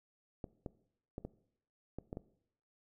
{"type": "clicks", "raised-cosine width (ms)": 2, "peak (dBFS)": -28, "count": 7, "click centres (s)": [0.442, 0.662, 1.181, 1.25, 1.986, 2.129, 2.171], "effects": ["noise-tail reverb RT60 0.7 s tail -19 dB re dry"]}